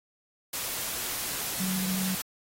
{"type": "tone in noise", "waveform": "sine", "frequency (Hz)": 187.3, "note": "F#3", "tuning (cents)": 21, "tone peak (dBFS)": -29, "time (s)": [1.6, 2.15], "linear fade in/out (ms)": 5, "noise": "white", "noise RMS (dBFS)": -33, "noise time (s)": [0.53, 2.22], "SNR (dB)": 1, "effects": ["AAC 48 kbps"]}